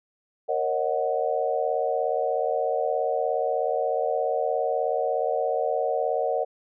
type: chord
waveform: sine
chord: D# minor seventh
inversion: second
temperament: equal with one note detuned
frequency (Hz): 466.2 / 545.5 / 622.3 / 740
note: A#4 / C#5 / D#5 / F#5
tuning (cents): 0 / -28 / 0 / 0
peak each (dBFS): -28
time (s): 0.48-6.45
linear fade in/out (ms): 20
effects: none